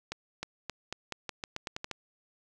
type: accelerating click train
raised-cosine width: 0.2 ms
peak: -18 dBFS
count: 12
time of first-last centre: 0.12-1.913 s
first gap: 310 ms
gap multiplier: 0.86
effects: none